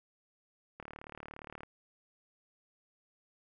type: click train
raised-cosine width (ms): 0.5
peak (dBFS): -30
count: 32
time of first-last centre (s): 0.8-1.633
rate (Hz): 37.2
effects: none